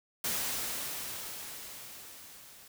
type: noise with level ramp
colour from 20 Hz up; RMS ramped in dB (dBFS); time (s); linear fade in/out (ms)
white; -32 to -54; 0.24-2.68; 5
effects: none